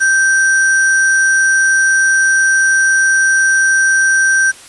sine tone with sample-and-hold, 1563 Hz, G6, 6 cents flat, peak -8 dBFS, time 0-4.52 s, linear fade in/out 20 ms, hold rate 7350 Hz, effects white hiss -37 dBFS RMS until 4.68 s + resampled to 24000 Hz

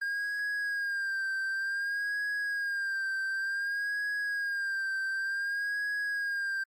triangle tone with vibrato, 1612 Hz, G6, 48 cents sharp, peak -28 dBFS, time 0.01-6.64 s, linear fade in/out 10 ms, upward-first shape sine, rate 0.55 Hz, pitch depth 53 cents each way, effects Opus 24 kbps

